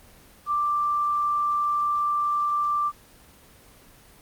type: tone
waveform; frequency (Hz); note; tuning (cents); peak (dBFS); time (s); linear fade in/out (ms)
sine; 1178; D6; +5; -21; 0.46-2.92; 50
effects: pink hiss -52 dBFS RMS until 4.21 s + Opus 24 kbps